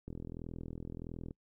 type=click train; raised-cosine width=3 ms; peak=-30 dBFS; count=52; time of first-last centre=0.08-1.309 s; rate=41.5 Hz; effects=noise-tail reverb RT60 0.1 s tail -26 dB re dry